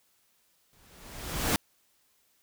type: noise with exponential growth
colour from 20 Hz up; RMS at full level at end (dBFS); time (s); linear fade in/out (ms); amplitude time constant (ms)
pink; -24; 0.73-1.56; 0; 180
effects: white hiss -69 dBFS RMS until 2.42 s